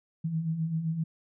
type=beating tone pair; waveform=sine; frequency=155.56 / 163.26 Hz; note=D#3 / E3; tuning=0 / -16 cents; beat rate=7.7 Hz; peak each=-36 / -28 dBFS; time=0.24-1.04 s; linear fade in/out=10 ms; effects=none